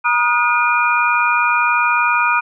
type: tone cluster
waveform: sine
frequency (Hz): 955 / 1242 / 1441 / 2428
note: A#5 / D#6 / F#6 / D#7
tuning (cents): +42 / -3 / -46 / -43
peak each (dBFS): -18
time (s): 0.04-2.41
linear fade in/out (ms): 20
effects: none